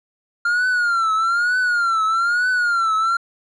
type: tone with vibrato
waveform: triangle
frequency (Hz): 1396.9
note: F6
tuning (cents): 0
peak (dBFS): -14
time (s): 0.45-3.17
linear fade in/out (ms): 5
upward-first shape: triangle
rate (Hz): 1.1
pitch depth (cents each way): 140
effects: resampled to 24000 Hz